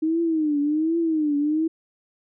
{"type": "tone with vibrato", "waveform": "sine", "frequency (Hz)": 311.1, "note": "D#4", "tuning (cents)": 0, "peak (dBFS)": -19, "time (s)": [0.02, 1.68], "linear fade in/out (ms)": 10, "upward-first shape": "triangle", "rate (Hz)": 1.3, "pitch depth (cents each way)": 150, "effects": []}